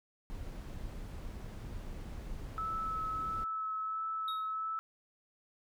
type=noise; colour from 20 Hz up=brown; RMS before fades=-43 dBFS; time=0.3-3.44 s; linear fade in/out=0 ms
type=tone with vibrato; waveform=sine; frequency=1302 Hz; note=E6; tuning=22 cents flat; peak=-34 dBFS; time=2.58-4.79 s; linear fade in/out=0 ms; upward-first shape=sine; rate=1.5 Hz; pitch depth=12 cents each way
type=tone with exponential decay; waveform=triangle; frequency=3764 Hz; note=A#7; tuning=16 cents sharp; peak=-35 dBFS; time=4.28-4.54 s; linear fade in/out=2 ms; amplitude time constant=55 ms
effects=none